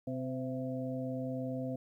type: harmonic tone with a mistuned harmonic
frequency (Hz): 129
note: C3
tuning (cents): -24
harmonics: 1 / 2 / 4 / 5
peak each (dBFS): -40 / -37 / -41 / -44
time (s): 0.07-1.76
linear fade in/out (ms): 5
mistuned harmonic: 5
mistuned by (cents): +49
effects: 12-bit